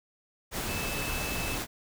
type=tone in noise; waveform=sine; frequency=2616 Hz; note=E7; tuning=14 cents flat; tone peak=-37 dBFS; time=0.66-1.59 s; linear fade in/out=50 ms; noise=pink; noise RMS=-33 dBFS; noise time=0.51-1.67 s; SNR=-7 dB; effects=none